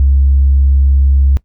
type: tone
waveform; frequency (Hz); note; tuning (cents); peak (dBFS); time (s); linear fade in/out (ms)
sine; 68.3; C#2; -25; -5; 0-1.37; 0
effects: noise-tail reverb RT60 0.1 s tail -20 dB re dry + tanh soft clip ceiling -2 dBFS

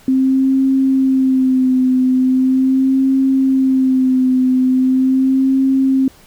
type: tone with vibrato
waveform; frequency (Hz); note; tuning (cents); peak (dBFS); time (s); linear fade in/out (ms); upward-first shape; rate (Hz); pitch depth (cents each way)
sine; 261.6; C4; 0; -10; 0.08-6.08; 2; sine; 0.4; 35
effects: pink hiss -46 dBFS RMS until 6.26 s

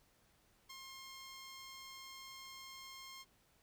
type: tone with ADSR envelope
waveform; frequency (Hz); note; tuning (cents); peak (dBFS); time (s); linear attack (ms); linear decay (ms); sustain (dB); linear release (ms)
10% pulse; 1067; C6; +34; -40; 0.69-3.25; 14; 13; -2; 39
effects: pink hiss -72 dBFS RMS until 3.62 s

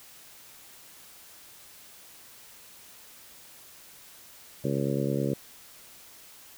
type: harmonic tone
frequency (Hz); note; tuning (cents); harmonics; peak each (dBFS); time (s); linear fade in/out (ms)
69.4; C#2; +3; 2 / 3 / 4 / 5 / 6 / 7 / 8; -30 / -32 / -33 / -34 / -35 / -35 / -36; 4.64-5.34; 5
effects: white hiss -51 dBFS RMS until 6.57 s

